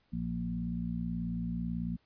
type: harmonic tone with a mistuned harmonic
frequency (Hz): 58.27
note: A#1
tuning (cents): 0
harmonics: 1 / 2 / 3 / 4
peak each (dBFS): -41 / -43 / -35 / -37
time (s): 0.12-1.97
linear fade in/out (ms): 20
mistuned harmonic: 2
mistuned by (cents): -18
effects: pink hiss -72 dBFS RMS until 2.05 s + resampled to 11025 Hz